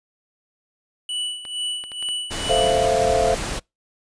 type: tone with tremolo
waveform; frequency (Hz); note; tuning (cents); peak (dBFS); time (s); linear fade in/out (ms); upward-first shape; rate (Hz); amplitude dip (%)
square; 2960; F#7; 0; -23; 1.09-2.86; 2; sine; 2.2; 75
type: clicks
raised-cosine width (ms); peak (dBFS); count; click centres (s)
0.3; -22; 7; 1.452 / 1.839 / 1.918 / 2.026 / 2.088 / 2.372 / 2.493
type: noise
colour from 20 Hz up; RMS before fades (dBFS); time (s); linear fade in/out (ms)
pink; -27; 2.3-3.6; 20
type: chord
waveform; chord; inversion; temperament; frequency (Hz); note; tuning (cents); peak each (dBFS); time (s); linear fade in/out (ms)
sine; F major seventh; first; equal; 440 / 523.3 / 659.3 / 698.5; A4 / C5 / E5 / F5; 0 / 0 / 0 / 0; -23 / -22 / -21 / -21; 2.49-3.35; 10
effects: noise-tail reverb RT60 0.2 s tail -26 dB re dry + resampled to 22050 Hz